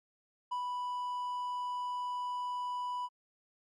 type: tone with ADSR envelope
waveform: triangle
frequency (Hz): 987.8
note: B5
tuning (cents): 0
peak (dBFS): -30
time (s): 0.51-3.09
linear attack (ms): 12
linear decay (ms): 98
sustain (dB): -2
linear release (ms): 44
effects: MP3 48 kbps